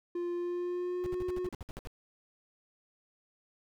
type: tone with pitch glide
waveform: triangle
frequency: 349.2 to 362.8 Hz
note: F4 to F#4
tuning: 0 to -34 cents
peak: -30 dBFS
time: 0.15-1.49 s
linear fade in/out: 5 ms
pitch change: +66 cents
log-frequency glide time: 0.34-1.19 s
type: noise bursts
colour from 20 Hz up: brown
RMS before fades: -41 dBFS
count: 11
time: 1.04-1.872 s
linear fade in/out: 0 ms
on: 22 ms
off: 59 ms
effects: none